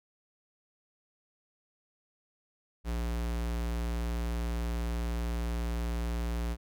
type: tone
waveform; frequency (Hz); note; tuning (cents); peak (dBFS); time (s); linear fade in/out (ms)
square; 58.27; A#1; 0; -31; 2.84-6.57; 50
effects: none